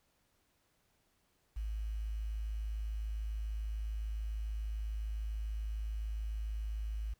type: tone with quantisation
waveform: sine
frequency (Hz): 53.5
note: A1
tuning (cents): -48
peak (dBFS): -35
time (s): 1.56-7.14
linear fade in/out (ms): 10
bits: 10
effects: pink hiss -75 dBFS RMS until 7.19 s